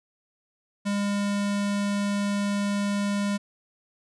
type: tone with notch filter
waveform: square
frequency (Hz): 202.4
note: G#3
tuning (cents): -44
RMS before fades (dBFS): -26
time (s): 0.85-3.38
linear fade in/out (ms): 20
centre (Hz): 460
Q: 1.8
effects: resampled to 24000 Hz